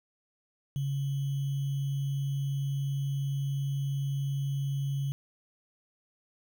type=tone with sample-and-hold; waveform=sine; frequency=138.59 Hz; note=C#3; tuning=in tune; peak=-28 dBFS; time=0.76-5.12 s; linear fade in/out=0 ms; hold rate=3150 Hz; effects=none